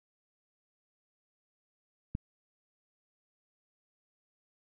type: click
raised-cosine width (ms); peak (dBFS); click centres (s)
5; -21; 2.151
effects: none